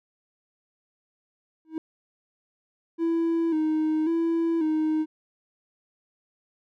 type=tone with exponential growth; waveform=triangle; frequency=318.4 Hz; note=D#4; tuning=40 cents sharp; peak=-22 dBFS; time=1.65-1.78 s; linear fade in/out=1 ms; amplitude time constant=28 ms
type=tone with vibrato; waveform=triangle; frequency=321.7 Hz; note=E4; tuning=42 cents flat; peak=-19 dBFS; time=2.98-5.06 s; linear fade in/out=50 ms; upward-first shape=square; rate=0.92 Hz; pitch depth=54 cents each way
effects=tanh soft clip ceiling -15 dBFS